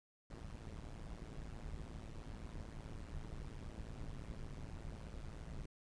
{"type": "noise with amplitude modulation", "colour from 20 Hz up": "brown", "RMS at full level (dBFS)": -44, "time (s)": [0.3, 5.66], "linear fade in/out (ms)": 5, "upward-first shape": "sine", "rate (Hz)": 111, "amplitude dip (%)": 90, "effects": ["resampled to 22050 Hz"]}